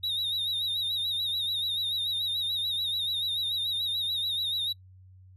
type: tone with vibrato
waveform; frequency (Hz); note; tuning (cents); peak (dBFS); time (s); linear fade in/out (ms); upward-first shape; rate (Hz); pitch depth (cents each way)
triangle; 3767; A#7; +17; -26; 0.03-4.73; 10; sine; 6.9; 75
effects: noise-tail reverb RT60 0.1 s tail -21 dB re dry + added 93 Hz sine -50 dBFS peak until 5.36 s